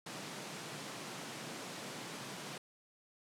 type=high-pass noise; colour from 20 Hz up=pink; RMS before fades=-45 dBFS; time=0.06-2.58 s; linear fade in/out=5 ms; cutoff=130 Hz; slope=48 dB/octave; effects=low-pass 9000 Hz 12 dB/octave